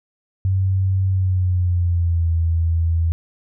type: tone with pitch glide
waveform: sine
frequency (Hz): 95.1 to 82.79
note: F#2 to E2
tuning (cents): +48 to +8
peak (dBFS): -15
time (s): 0.45-3.12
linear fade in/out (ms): 0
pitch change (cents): -240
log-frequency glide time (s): 1.09-2.31
effects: none